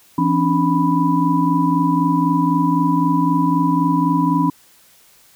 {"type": "tone cluster", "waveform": "sine", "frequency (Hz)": [167.9, 268.4, 292.3, 989], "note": ["E3", "C4", "D4", "B5"], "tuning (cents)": [32, 44, -8, 2], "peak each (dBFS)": -19, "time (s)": [0.18, 4.5], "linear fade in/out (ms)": 5, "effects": ["white hiss -51 dBFS RMS until 5.35 s"]}